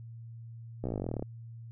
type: slowing click train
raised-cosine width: 2 ms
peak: -21 dBFS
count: 19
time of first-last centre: 0.84-1.225 s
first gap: 15 ms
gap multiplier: 1.04
effects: added 115 Hz sine -43 dBFS peak until 1.71 s